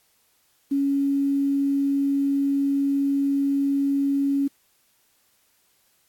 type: tone with quantisation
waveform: sine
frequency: 278.5 Hz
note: C#4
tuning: 8 cents sharp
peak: -19 dBFS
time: 0.71-4.48 s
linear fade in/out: 10 ms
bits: 8
effects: white hiss -64 dBFS RMS until 6.08 s + AAC 64 kbps